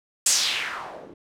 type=noise with low-pass filter sweep; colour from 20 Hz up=blue; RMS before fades=-26 dBFS; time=0.26-1.14 s; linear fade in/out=5 ms; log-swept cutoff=8300 to 320 Hz; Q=2.6; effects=none